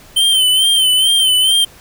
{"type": "tone with vibrato", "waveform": "square", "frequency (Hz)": 3090, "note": "G7", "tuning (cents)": -26, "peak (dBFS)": -10, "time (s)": [0.16, 1.65], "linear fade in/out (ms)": 10, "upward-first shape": "sine", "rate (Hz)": 2.3, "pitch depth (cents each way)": 58, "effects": ["pink hiss -42 dBFS RMS until 1.8 s"]}